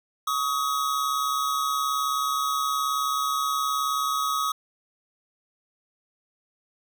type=tone pair together; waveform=square; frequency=1126 / 1264.9 Hz; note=C#6 / D#6; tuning=+27 / +28 cents; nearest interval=major second; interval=201 cents; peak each=-29 / -26 dBFS; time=0.27-4.52 s; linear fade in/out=5 ms; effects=none